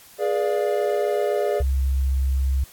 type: chord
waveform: triangle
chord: G# diminished seventh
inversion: none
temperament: equal with one note detuned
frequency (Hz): 415.3 / 482.9 / 587.3 / 698.5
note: G#4 / B4 / D5 / F5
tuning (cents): 0 / -39 / 0 / 0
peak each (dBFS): -21 / -26 / -22 / -27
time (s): 0.18-1.63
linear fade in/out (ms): 50
type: tone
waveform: sine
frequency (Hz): 66.8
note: C2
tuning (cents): +36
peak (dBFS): -18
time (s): 1.6-2.64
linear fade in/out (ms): 5
effects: white hiss -48 dBFS RMS until 2.72 s + AAC 64 kbps